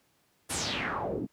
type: noise with low-pass filter sweep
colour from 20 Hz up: pink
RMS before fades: -32 dBFS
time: 0.49-1.27 s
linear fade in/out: 20 ms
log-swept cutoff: 11000 to 250 Hz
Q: 3.9
effects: pink hiss -69 dBFS RMS until 1.32 s + high-pass 100 Hz 12 dB/octave